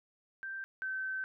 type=tone pair in turn; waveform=sine; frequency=1568 / 1539.3 Hz; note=G6 / G6; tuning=0 / -32 cents; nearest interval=unison; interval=32 cents; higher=first; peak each=-38 / -34 dBFS; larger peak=second; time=0.43-0.64 / 0.82-1.24 s; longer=second; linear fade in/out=0 ms; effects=none